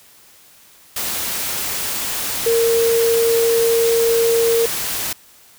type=tone in noise; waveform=sine; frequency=461 Hz; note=A#4; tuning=19 cents flat; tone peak=-13 dBFS; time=2.46-4.66 s; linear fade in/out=5 ms; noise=white; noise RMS=-23 dBFS; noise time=0.96-5.13 s; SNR=+7 dB; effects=white hiss -48 dBFS RMS until 5.58 s